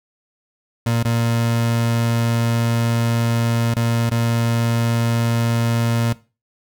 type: tone with dropouts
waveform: 30% pulse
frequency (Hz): 116.54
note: A#2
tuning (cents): 0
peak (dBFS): -14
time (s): 0.86-6.13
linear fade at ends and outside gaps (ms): 5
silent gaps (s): 1.029-1.049 / 3.74-3.764 / 4.097-4.113
effects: noise-tail reverb RT60 0.3 s tail -18 dB re dry